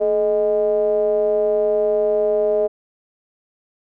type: ring-modulated tone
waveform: triangle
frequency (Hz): 98.8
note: G2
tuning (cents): +14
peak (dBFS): -10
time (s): 0-2.68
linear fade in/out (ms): 20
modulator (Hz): 524
effects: none